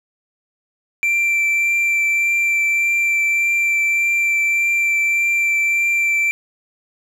triangle tone with vibrato, 2349 Hz, D7, in tune, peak -13 dBFS, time 1.03-6.31 s, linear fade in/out 0 ms, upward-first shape triangle, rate 1.7 Hz, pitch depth 11 cents each way, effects none

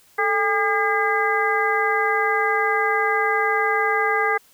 harmonic tone with a mistuned harmonic, 404.7 Hz, G#4, 45 cents flat, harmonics 1 / 2 / 3 / 4 / 5, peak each -24 / -24 / -24 / -24 / -24 dBFS, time 0.18-4.38 s, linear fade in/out 10 ms, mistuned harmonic 1, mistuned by +140 cents, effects white hiss -55 dBFS RMS until 4.53 s

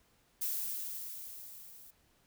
violet noise with level ramp, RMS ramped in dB -34 to -55 dBFS, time 0.41-1.91 s, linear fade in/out 10 ms, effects pink hiss -70 dBFS RMS until 2.26 s

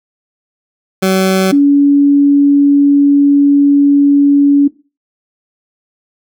20% pulse / sine tone pair in turn, 189.4 / 283.8 Hz, F#3 / C#4, +41 / +41 cents, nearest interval perfect fifth, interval 700 cents, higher second, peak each -4 dBFS, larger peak neither, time 1.02-1.52 / 1.52-4.68 s, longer second, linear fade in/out 10 ms, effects noise-tail reverb RT60 0.3 s tail -18 dB re dry

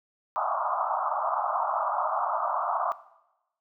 white band-pass noise, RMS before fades -28 dBFS, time 0.36-2.92 s, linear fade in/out 0 ms, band 620 to 1300 Hz, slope 96 dB/octave, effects noise-tail reverb RT60 0.9 s tail -17 dB re dry

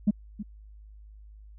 sine tone with echo, 207.7 Hz, G#3, in tune, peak -16 dBFS, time 0.07-0.11 s, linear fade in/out 10 ms, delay 320 ms, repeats 1, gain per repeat -15 dB, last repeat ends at 0.43 s, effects tanh soft clip ceiling -15 dBFS + added 52 Hz sine -46 dBFS peak until 1.58 s

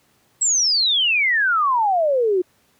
sine exponential sweep, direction down, 7890 to 349.8 Hz, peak -15 dBFS, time 0.41-2.42 s, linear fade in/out 10 ms, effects pink hiss -60 dBFS RMS until 2.79 s + high-pass 100 Hz 12 dB/octave

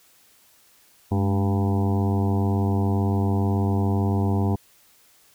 harmonic tone with a mistuned harmonic, 98 Hz, G2, in tune, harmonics 1 / 2 / 3 / 4 / 5 / 7 / 8 / 9 / 10, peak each -21 / -25 / -30 / -31 / -37 / -36 / -36 / -37 / -40 dBFS, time 1.11-4.56 s, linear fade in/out 10 ms, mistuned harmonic 2, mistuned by +94 cents, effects white hiss -57 dBFS RMS until 5.34 s

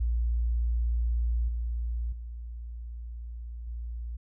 sine tone with level steps, 58.27 Hz, A#1, in tune, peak -24 / -28 / -36 / -33 dBFS, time 0-4.17 s, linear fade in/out 10 ms, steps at 1.48 / 2.12 / 3.67 s, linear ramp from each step 5 ms, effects none

